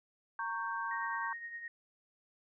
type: chord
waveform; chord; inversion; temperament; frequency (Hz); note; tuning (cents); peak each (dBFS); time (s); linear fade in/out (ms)
sine; G diminished; first; equal with one note detuned; 924.8 / 1108.7 / 1568; Bb5 / Db6 / G6; -14 / 0 / 0; -39; 0.39-1.33; 2
type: tone with tremolo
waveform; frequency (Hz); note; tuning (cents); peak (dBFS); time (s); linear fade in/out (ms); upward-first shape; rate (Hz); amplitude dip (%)
sine; 1864.7; A#6; 0; -39; 0.91-1.68; 2; triangle; 9.7; 60
effects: none